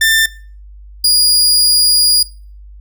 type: tone pair in turn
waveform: sawtooth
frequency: 1786 / 4871 Hz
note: A6 / D#8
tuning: +25 / -38 cents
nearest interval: octave + perfect fourth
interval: 1737 cents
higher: second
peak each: -5 dBFS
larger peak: neither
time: 0.01-0.26 / 1.04-2.23 s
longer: second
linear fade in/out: 5 ms
effects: noise-tail reverb RT60 0.4 s tail -20 dB re dry + added 50 Hz sine -33 dBFS peak until 2.8 s